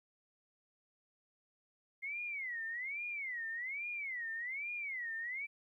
sine tone with vibrato, 2093 Hz, C7, in tune, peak -38 dBFS, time 2.02-5.47 s, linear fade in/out 20 ms, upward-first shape sine, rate 1.2 Hz, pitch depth 260 cents each way, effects 13-bit

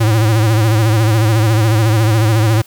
square tone with vibrato, 110 Hz, A2, in tune, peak -10 dBFS, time 0-2.62 s, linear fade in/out 10 ms, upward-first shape sine, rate 14 Hz, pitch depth 82 cents each way, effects white hiss -45 dBFS RMS until 2.66 s

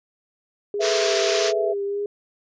sine tone with vibrato, 407.4 Hz, G#4, 33 cents flat, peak -23 dBFS, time 0.74-2.06 s, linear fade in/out 2 ms, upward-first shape triangle, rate 1.6 Hz, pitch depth 38 cents each way
sine chord, A suspended second, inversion none, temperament just, 440 / 495 / 660 Hz, A4 / B4 / E5, 0 / +4 / +2 cents, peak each -28 / -28 / -23 dBFS, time 0.79-1.74 s, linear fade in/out 20 ms
white band-pass noise, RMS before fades -26 dBFS, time 0.8-1.53 s, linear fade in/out 50 ms, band 1000 to 6500 Hz, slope 48 dB/octave
effects resampled to 16000 Hz

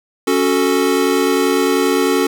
square chord, F# minor, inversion second, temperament equal, 277.2 / 370 / 440 Hz, C#4 / F#4 / A4, 0 / 0 / 0 cents, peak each -18 dBFS, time 0.27-2.27 s, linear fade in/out 5 ms, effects none

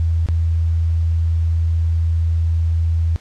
sine tone with dropouts, 82.41 Hz, E2, in tune, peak -14 dBFS, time 0-3.16 s, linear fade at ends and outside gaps 0 ms, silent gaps 0.261-0.287 s, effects pink hiss -48 dBFS RMS until 3.2 s + low-pass 7000 Hz 12 dB/octave

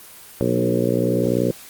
harmonic tone with a mistuned harmonic, 60.4 Hz, B1, 38 cents flat, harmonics 2 / 3 / 4 / 5 / 6 / 7 / 8 / 9, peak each -25 / -25 / -25 / -25 / -25 / -25 / -25 / -25 dBFS, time 0.41-1.51 s, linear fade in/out 0 ms, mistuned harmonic 4, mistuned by -15 cents, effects white hiss -42 dBFS RMS until 1.69 s + Opus 24 kbps

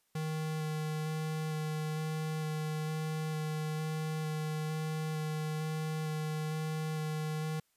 square tone with vibrato, 155.56 Hz, D#3, in tune, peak -34 dBFS, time 0.15-7.6 s, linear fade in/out 5 ms, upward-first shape square, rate 1.1 Hz, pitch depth 9 cents each way, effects white hiss -75 dBFS RMS until 7.76 s + resampled to 32000 Hz

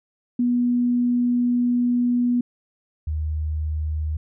sine tone pair in turn, 243.5 / 77.16 Hz, B3 / D#2, -24 / -14 cents, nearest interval octave + minor sixth, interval 1990 cents, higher first, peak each -17 / -22 dBFS, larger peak first, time 0.39-2.41 / 3.07-4.17 s, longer first, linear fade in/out 5 ms, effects none

